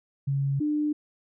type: tone pair in turn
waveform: sine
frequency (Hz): 138.5 / 299.3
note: C#3 / D4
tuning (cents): -1 / +33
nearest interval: octave + minor second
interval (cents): 1334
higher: second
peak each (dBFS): -23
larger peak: neither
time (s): 0.27-0.6 / 0.6-0.93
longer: neither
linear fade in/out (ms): 10
effects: none